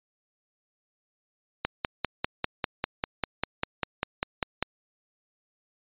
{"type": "click train", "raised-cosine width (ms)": 0.3, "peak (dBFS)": -9, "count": 16, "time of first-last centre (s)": [1.65, 4.626], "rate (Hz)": 5.04, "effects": ["resampled to 8000 Hz"]}